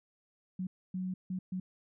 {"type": "tone bursts at uneven times", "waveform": "sine", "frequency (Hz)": 185, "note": "F#3", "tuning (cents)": 0, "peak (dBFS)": -33, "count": 4, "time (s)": [[0.59, 0.67], [0.94, 1.14], [1.3, 1.39], [1.52, 1.6]], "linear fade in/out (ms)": 5, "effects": []}